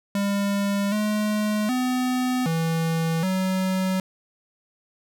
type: tone with pitch steps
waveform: square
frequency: 200.5 / 211.4 / 252.7 / 163.7 / 187.8 Hz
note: G3 / G#3 / B3 / E3 / F#3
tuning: +39 / +31 / +40 / -12 / +26 cents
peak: -22 dBFS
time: 0.15-4 s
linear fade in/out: 2 ms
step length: 770 ms
effects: none